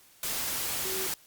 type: tone in noise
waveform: sine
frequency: 379 Hz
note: F#4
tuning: 42 cents sharp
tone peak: -36 dBFS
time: 0.85-1.07 s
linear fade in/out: 2 ms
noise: white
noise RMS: -32 dBFS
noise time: 0.23-1.14 s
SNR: -7 dB
effects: white hiss -58 dBFS RMS until 1.26 s + Opus 48 kbps